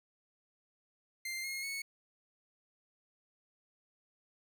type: tone with pitch steps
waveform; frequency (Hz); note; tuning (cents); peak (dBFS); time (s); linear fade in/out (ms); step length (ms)
sawtooth; 2095 / 2150 / 2207; C7 / C7 / C#7; +2 / +47 / -8; -34; 1.25-1.82; 5; 190
effects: none